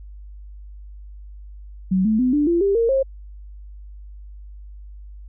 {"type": "tone with pitch steps", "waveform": "sine", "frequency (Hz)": [187.4, 217.8, 253.1, 294.1, 341.7, 397.1, 461.4, 536.2], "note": ["F#3", "A3", "B3", "D4", "F4", "G4", "A#4", "C5"], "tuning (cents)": [22, -17, 43, 3, -38, 22, -18, 42], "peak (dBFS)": -15, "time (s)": [1.91, 3.03], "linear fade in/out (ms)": 10, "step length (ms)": 140, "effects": ["added 50 Hz sine -36 dBFS peak until 5.28 s"]}